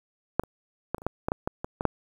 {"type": "clicks", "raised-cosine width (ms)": 1, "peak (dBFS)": [-7, -27, -13, -29, -30, -11, -12, -11, -13, -17, -15, -6], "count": 12, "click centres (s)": [0.396, 0.436, 0.946, 0.982, 1.019, 1.066, 1.285, 1.319, 1.475, 1.645, 1.809, 1.853], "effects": ["8-bit"]}